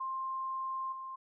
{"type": "tone with level steps", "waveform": "sine", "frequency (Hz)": 1055, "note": "C6", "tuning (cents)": 14, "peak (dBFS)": [-34, -40], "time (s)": [0, 1.16], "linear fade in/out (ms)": 10, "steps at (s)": 0.92, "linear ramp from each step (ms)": 5, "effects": []}